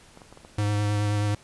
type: clicks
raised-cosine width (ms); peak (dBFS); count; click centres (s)
1; -31; 6; 0.174 / 0.218 / 0.326 / 0.374 / 0.449 / 0.603
type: tone with vibrato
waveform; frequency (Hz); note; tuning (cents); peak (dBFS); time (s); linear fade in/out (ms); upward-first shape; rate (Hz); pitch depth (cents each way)
square; 103.83; G#2; 0; -23; 0.58-1.35; 5; triangle; 9.4; 20
effects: pink hiss -53 dBFS RMS until 1.43 s + resampled to 24000 Hz